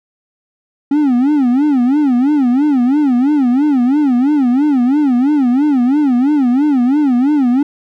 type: tone with vibrato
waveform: triangle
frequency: 270 Hz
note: C#4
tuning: 45 cents flat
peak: -7 dBFS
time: 0.91-7.63 s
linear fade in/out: 5 ms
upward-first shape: sine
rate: 3 Hz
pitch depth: 200 cents each way
effects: none